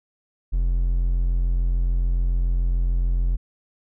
triangle tone, 43.48 Hz, F1, 7 cents flat, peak -16 dBFS, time 0.52-3.37 s, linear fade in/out 20 ms, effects none

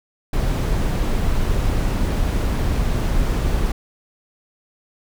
brown noise, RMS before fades -19 dBFS, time 0.33-3.72 s, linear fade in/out 5 ms, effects none

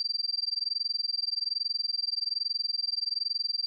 sine tone with amplitude modulation, 4699 Hz, D8, in tune, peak -24 dBFS, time 0-3.66 s, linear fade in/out 0 ms, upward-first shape sine, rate 21.2 Hz, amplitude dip 100%, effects none

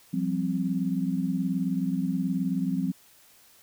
sine chord, F suspended second, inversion none, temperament equal with one note detuned, 174.61 / 193.41 / 261.6 Hz, F3 / G3 / C4, 0 / -23 / 0 cents, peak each -29 dBFS, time 0.13-2.92 s, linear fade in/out 10 ms, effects white hiss -57 dBFS RMS until 3.62 s

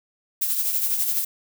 violet noise with tremolo, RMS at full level -21 dBFS, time 0.41-1.25 s, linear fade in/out 10 ms, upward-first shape triangle, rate 12 Hz, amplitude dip 55%, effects none

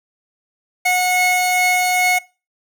45% pulse tone pair together, 728.8 / 2184 Hz, F#5 / C#7, -26 / -26 cents, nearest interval octave + perfect fifth, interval 1900 cents, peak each -17 dBFS, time 0.85-2.19 s, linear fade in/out 10 ms, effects noise-tail reverb RT60 0.3 s tail -21 dB re dry

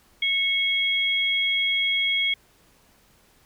sine tone pair together, 2200 / 3296 Hz, C#7 / G#7, -14 / -14 cents, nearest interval perfect fifth, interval 700 cents, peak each -23 dBFS, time 0.22-2.34 s, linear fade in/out 5 ms, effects pink hiss -59 dBFS RMS until 3.45 s

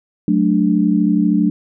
sine chord, D major, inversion first, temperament equal with one note detuned, 185 / 217.6 / 293.7 Hz, F#3 / A3 / D4, 0 / -19 / 0 cents, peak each -16 dBFS, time 0.28-1.5 s, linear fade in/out 2 ms, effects none

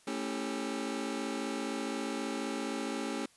sawtooth chord, A dominant seventh, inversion none, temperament just, 220 / 275 / 330 / 396 Hz, A3 / C#4 / E4 / G4, 0 / -14 / +2 / +18 cents, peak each -35 / -33 / -38 / -37 dBFS, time 0.07-3.26 s, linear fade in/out 5 ms, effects white hiss -63 dBFS RMS until 3.36 s + resampled to 24000 Hz

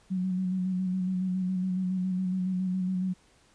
sine tone with vibrato, 185 Hz, F#3, in tune, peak -26 dBFS, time 0.1-3.14 s, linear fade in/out 20 ms, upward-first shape square, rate 7.2 Hz, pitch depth 26 cents each way, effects pink hiss -62 dBFS RMS until 3.54 s + resampled to 22050 Hz

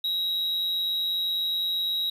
triangle tone with amplitude modulation, 3837 Hz, A#7, 49 cents sharp, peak -21 dBFS, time 0.04-2.1 s, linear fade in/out 5 ms, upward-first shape sine, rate 171 Hz, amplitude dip 45%, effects 10-bit

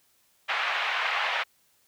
white band-pass noise, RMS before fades -28 dBFS, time 0.48-1.44 s, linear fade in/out 20 ms, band 700 to 2800 Hz, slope 24 dB/octave, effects white hiss -66 dBFS RMS until 1.87 s

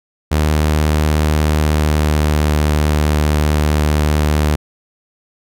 sawtooth tone with pitch glide, 76.4 to 75.39 Hz, D#2 to D2, -31 to +46 cents, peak -8 dBFS, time 0.31-4.56 s, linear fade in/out 10 ms, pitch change -23 cents, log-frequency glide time 1.51-2.49 s, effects none

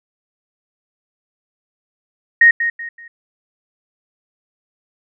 sine tone with echo, 1864.7 Hz, A#6, in tune, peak -5 dBFS, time 2.41-2.51 s, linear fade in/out 5 ms, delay 190 ms, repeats 3, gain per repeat -10 dB, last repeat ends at 3.08 s, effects none

